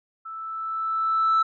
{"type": "tone with level ramp", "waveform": "sine", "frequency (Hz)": 1318.5, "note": "E6", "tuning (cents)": 0, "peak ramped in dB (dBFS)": [-34, -14], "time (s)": [0.25, 1.43], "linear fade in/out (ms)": 10, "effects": ["tanh soft clip ceiling -15 dBFS"]}